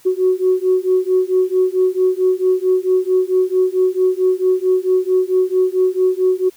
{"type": "beating tone pair", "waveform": "sine", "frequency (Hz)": [368.6, 373.1], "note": ["F#4", "F#4"], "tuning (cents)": [-7, 14], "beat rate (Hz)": 4.5, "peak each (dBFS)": -15, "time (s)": [0.05, 6.5], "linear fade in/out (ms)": 20, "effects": ["tanh soft clip ceiling -5 dBFS", "white hiss -49 dBFS RMS until 6.56 s"]}